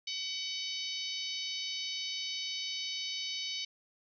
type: harmonic tone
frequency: 754 Hz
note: F#5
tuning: 32 cents sharp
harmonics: 3 / 4 / 5 / 6 / 7 / 8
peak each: -44 / -40 / -41 / -41 / -45 / -47 dBFS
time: 0.07-3.65 s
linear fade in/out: 5 ms
effects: none